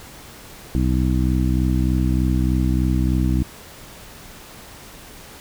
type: harmonic tone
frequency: 63.3 Hz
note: B1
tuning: 43 cents sharp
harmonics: 1 / 2 / 3 / 4 / 5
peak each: -19 / -22 / -24 / -25 / -26 dBFS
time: 0.75-3.43 s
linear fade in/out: 0 ms
effects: pink hiss -41 dBFS RMS until 5.4 s